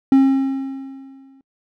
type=tone with exponential decay; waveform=triangle; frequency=269.2 Hz; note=C4; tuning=49 cents sharp; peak=-5 dBFS; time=0.12-1.41 s; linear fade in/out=2 ms; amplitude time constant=280 ms; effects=noise-tail reverb RT60 0.1 s tail -26 dB re dry